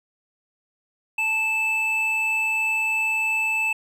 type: tone pair together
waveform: triangle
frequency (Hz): 878 / 2631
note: A5 / E7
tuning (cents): -4 / -4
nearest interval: octave + perfect fifth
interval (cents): 1900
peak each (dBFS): -30 / -19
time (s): 1.18-3.73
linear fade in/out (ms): 5
effects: none